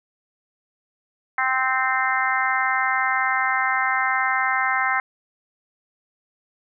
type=harmonic tone; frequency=260.6 Hz; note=C4; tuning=7 cents flat; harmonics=3 / 4 / 5 / 6 / 7 / 8; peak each=-26 / -26 / -26 / -26 / -26 / -26 dBFS; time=1.38-5 s; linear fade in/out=2 ms; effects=none